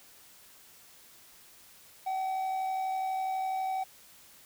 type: tone with amplitude modulation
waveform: triangle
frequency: 760 Hz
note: F#5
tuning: 46 cents sharp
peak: -26 dBFS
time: 2.06-3.84 s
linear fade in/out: 10 ms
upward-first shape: sine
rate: 72.1 Hz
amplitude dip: 35%
effects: white hiss -56 dBFS RMS until 4.45 s